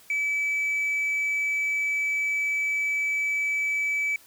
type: tone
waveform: sine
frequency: 2299 Hz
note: D7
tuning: 37 cents flat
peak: -21 dBFS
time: 0.1-4.16 s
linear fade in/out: 2 ms
effects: tanh soft clip ceiling -22 dBFS + white hiss -54 dBFS RMS until 4.26 s